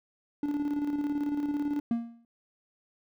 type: tone with tremolo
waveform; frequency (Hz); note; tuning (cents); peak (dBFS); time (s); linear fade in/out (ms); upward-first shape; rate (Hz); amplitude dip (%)
triangle; 290.8; D4; -17; -24; 0.43-1.8; 2; square; 18; 45
type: tone with exponential decay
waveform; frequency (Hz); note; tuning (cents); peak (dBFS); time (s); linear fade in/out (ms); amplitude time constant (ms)
triangle; 233.1; A#3; 0; -20; 1.91-2.25; 2; 72
effects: none